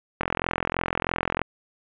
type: click train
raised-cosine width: 0.5 ms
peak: -8 dBFS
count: 53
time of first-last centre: 0.21-1.416 s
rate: 43.1 Hz
effects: resampled to 8000 Hz + 7-bit